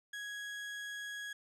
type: tone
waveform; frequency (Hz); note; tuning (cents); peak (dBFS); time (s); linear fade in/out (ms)
35% pulse; 1661.2; G#6; 0; -39; 0.13-1.33; 5
effects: low-pass 9000 Hz 12 dB/octave